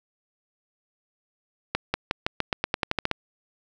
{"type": "accelerating click train", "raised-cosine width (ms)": 0.3, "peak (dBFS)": -7, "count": 13, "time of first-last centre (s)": [1.75, 3.113], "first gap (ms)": 190, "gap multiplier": 0.9, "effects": []}